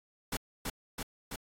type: noise with echo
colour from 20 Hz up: pink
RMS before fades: -34 dBFS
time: 0.32-0.37 s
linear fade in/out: 5 ms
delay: 330 ms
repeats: 3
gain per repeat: -2 dB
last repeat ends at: 1.36 s
effects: AAC 64 kbps